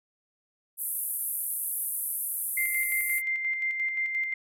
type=band-pass noise; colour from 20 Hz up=white; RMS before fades=-32 dBFS; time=0.77-3.22 s; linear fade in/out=50 ms; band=10000 to 13000 Hz; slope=48 dB/octave
type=tone with tremolo; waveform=sine; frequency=2093 Hz; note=C7; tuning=in tune; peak=-25 dBFS; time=2.57-4.34 s; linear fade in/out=5 ms; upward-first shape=square; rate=5.7 Hz; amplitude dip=40%
effects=none